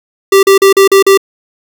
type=tone bursts; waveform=square; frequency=390.8 Hz; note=G4; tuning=5 cents flat; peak=-3 dBFS; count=6; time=0.32-1.175 s; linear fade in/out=5 ms; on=110 ms; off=39 ms; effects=none

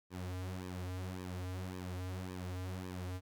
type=tone with flanger; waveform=sawtooth; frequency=91.7 Hz; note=F#2; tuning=15 cents flat; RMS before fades=-42 dBFS; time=0.1-3.21 s; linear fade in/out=50 ms; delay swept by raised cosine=1.4 to 5.5 ms; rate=1.8 Hz; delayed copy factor=-1; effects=none

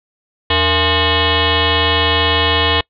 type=tone with frequency modulation; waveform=sine; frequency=1432 Hz; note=F6; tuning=43 cents sharp; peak=-11 dBFS; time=0.5-2.81 s; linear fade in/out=5 ms; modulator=379 Hz; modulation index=5.8; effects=noise-tail reverb RT60 0.1 s tail -26 dB re dry

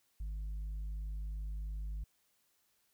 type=tone with tanh clipping; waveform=sine; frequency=51.5 Hz; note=G#1; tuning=14 cents flat; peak=-38 dBFS; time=0.2-2.04 s; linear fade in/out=5 ms; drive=3 dB; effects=white hiss -75 dBFS RMS until 2.93 s

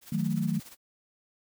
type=noise with tremolo; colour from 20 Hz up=white; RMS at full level=-46 dBFS; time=0.01-0.77 s; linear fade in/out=50 ms; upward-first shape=sine; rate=17 Hz; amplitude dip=70%
type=chord; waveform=sine; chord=D# diminished; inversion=none; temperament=equal with one note detuned; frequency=158.19 / 185 / 220 Hz; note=D#3 / F#3 / A3; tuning=+29 / 0 / 0 cents; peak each=-30 dBFS; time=0.12-0.6 s; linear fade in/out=5 ms
effects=none

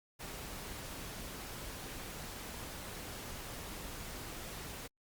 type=noise; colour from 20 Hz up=pink; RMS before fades=-45 dBFS; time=0.19-4.88 s; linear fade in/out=20 ms; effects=Opus 48 kbps

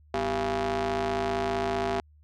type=ring-modulated tone; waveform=sawtooth; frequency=146.1 Hz; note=D3; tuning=9 cents flat; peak=-19 dBFS; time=0.14-2 s; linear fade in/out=0 ms; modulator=539 Hz; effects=added 75 Hz sine -54 dBFS peak until 2.23 s + low-pass 5000 Hz 12 dB/octave

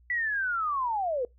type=linear sweep; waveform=sine; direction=down; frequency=1978 to 466.2 Hz; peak=-26 dBFS; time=0.1-1.25 s; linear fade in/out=2 ms; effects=noise-tail reverb RT60 0.2 s tail -25 dB re dry + added 60 Hz sine -56 dBFS peak until 1.38 s

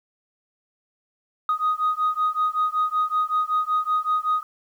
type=beating tone pair; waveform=sine; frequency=1244.5 / 1249.8 Hz; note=D#6 / D#6; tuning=0 / +7 cents; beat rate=5.3 Hz; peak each=-22 dBFS; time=1.49-4.43 s; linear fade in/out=2 ms; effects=tanh soft clip ceiling -15 dBFS + 9-bit

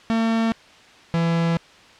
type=tone pair in turn; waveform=45% pulse; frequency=226.3 / 167.21 Hz; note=A3 / E3; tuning=+49 / +25 cents; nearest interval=perfect fourth; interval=524 cents; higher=first; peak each=-18 dBFS; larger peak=neither; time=0.1-0.52 / 1.14-1.57 s; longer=second; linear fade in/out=0 ms; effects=white hiss -48 dBFS RMS until 1.99 s + low-pass 4000 Hz 12 dB/octave

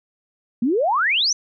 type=exponential sweep; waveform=sine; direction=up; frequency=220 to 6240 Hz; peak=-16 dBFS; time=0.62-1.33 s; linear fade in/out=5 ms; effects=none

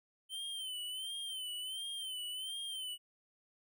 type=tone with vibrato; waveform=square; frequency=3083 Hz; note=G7; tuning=29 cents flat; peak=-40 dBFS; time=0.29-2.98 s; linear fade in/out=50 ms; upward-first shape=sine; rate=1.4 Hz; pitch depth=79 cents each way; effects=none

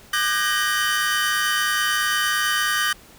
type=tone cluster; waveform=45% pulse; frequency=1204 / 1520 / 1629 / 1874 / 3037 Hz; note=D6 / F#6 / G#6 / A#6 / F#7; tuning=+43 / +46 / -34 / +9 / +44 cents; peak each=-26 dBFS; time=0.13-2.93 s; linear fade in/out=5 ms; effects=pink hiss -48 dBFS RMS until 3.18 s

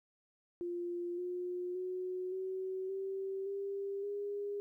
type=tone with pitch steps; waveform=sine; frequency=349.2 / 358.2 / 367.4 / 376.9 / 386.6 / 396.5 / 406.7 Hz; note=F4 / F4 / F#4 / F#4 / G4 / G4 / G#4; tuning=0 / +44 / -12 / +32 / -24 / +20 / -36 cents; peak=-36 dBFS; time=0.61-4.6 s; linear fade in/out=0 ms; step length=570 ms; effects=13-bit

